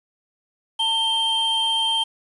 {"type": "tone pair together", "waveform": "triangle", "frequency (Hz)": [898, 3158], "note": ["A5", "G7"], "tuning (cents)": [35, 12], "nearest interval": "octave + minor seventh", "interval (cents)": 2177, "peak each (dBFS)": [-24, -18], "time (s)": [0.79, 2.04], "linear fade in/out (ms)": 10, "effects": ["resampled to 24000 Hz", "8-bit"]}